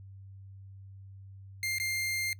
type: tone with dropouts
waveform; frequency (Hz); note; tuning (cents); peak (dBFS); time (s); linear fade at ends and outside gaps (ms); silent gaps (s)
sawtooth; 2107; C7; +12; -27; 1.63-2.33; 1; 1.784-1.799
effects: noise-tail reverb RT60 0.1 s tail -22 dB re dry + added 97 Hz sine -46 dBFS peak until 2.39 s